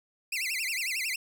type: tone with vibrato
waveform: sawtooth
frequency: 2349 Hz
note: D7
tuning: in tune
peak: -26 dBFS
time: 0.32-1.16 s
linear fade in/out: 5 ms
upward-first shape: sine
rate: 11 Hz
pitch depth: 280 cents each way
effects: none